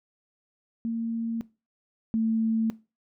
sine tone pair in turn, 228.8 / 223.6 Hz, A#3 / A3, -32 / +28 cents, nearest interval unison, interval 40 cents, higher first, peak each -26 / -22 dBFS, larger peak second, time 0.85-1.41 / 2.14-2.7 s, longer neither, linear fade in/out 0 ms, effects noise-tail reverb RT60 0.3 s tail -20 dB re dry

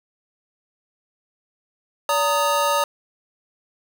square tone cluster, 574 / 922 / 1246 Hz, D5 / A#5 / D#6, -40 / -19 / +2 cents, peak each -23 dBFS, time 2.09-2.84 s, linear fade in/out 2 ms, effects none

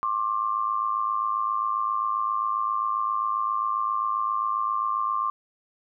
sine tone pair together, 1066.5 / 1174 Hz, C6 / D6, +33 / -1 cents, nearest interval major second, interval 166 cents, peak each -26 dBFS, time 0.03-5.3 s, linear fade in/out 0 ms, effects none

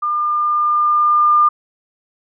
sine tone with level ramp, 1203 Hz, D6, 41 cents sharp, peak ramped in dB -16 to -8 dBFS, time 0.02-1.49 s, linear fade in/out 10 ms, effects none

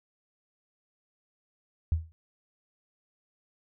sine tone with exponential decay, 81 Hz, E2, 30 cents flat, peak -19 dBFS, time 1.92-2.12 s, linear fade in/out 0 ms, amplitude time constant 43 ms, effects none

